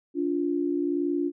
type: tone pair together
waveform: sine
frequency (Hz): 287.8 / 349.2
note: D4 / F4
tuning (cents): -35 / 0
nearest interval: minor third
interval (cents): 335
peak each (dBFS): -26 / -27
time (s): 0.14-1.32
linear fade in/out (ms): 50
effects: none